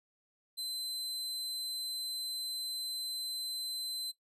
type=tone; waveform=sawtooth; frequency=4060 Hz; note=B7; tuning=47 cents sharp; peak=-33 dBFS; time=0.57-4.12 s; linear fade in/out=20 ms; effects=noise-tail reverb RT60 0.1 s tail -17 dB re dry + resampled to 32000 Hz